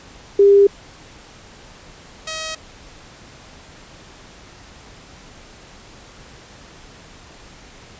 sine / 5% pulse tone pair in turn, 400.3 / 635.4 Hz, G4 / D#5, +36 / +36 cents, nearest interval minor sixth, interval 800 cents, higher second, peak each -7 / -14 dBFS, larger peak first, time 0.39-0.67 / 2.27-2.55 s, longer neither, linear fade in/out 5 ms, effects pink hiss -43 dBFS RMS until 7.99 s + resampled to 16000 Hz

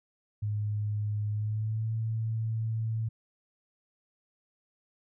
sine tone with pitch glide, 104.9 to 111.78 Hz, G#2 to A2, +18 to +28 cents, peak -28 dBFS, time 0.42-3.09 s, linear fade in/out 10 ms, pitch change +110 cents, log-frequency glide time 1.3-1.91 s, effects none

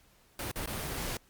pink noise with dropouts, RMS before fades -36 dBFS, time 0.39-1.17 s, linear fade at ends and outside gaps 2 ms, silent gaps 0.515-0.558 / 0.66-0.674 s, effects pink hiss -64 dBFS RMS until 1.29 s + Opus 48 kbps

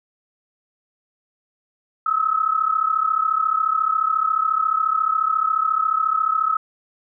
sine tone pair together, 1271.8 / 1306 Hz, D#6 / E6, +38 / -17 cents, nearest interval unison, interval 45 cents, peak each -20 dBFS, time 2.06-6.57 s, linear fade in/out 5 ms, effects none

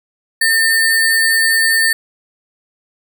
sine tone with sample-and-hold, 1805 Hz, A6, 44 cents sharp, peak -10 dBFS, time 0.41-1.93 s, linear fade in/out 5 ms, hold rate 6300 Hz, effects none

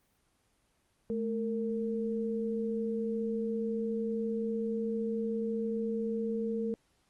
sine tone pair together, 216.4 / 458.5 Hz, A3 / A#4, -29 / -29 cents, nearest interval octave + minor second, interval 1300 cents, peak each -33 / -33 dBFS, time 1.1-6.74 s, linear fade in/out 0 ms, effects pink hiss -72 dBFS RMS until 7.09 s + Opus 24 kbps

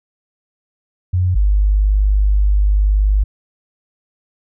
sine tone pair in turn, 90.6 / 50.44 Hz, F#2 / G#1, -36 / -50 cents, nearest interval minor seventh, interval 1014 cents, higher first, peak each -12 / -10 dBFS, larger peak second, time 1.13-1.35 / 1.35-3.24 s, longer second, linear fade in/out 10 ms, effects none

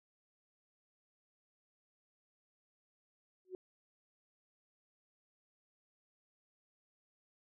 sine tone with exponential growth, 370 Hz, F#4, in tune, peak -37 dBFS, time 3.45-3.55 s, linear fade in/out 1 ms, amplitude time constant 20 ms, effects none

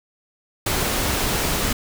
pink noise, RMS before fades -22 dBFS, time 0.66-1.73 s, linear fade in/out 5 ms, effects none

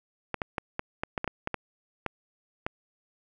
clicks, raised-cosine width 0.5 ms, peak -14 dBFS, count 12, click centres 0.343 / 0.418 / 0.582 / 0.794 / 1.035 / 1.178 / 1.244 / 1.277 / 1.474 / 1.543 / 2.063 / 2.665 s, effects none

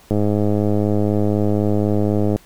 click train, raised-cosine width 2 ms, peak -6 dBFS, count 235, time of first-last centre 0.11-2.36 s, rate 104 Hz, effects pink hiss -49 dBFS RMS until 2.45 s

